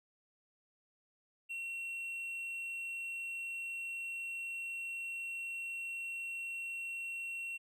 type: tone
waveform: triangle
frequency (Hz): 2726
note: F7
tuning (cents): -43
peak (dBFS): -37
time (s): 1.49-7.58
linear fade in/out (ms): 20
effects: none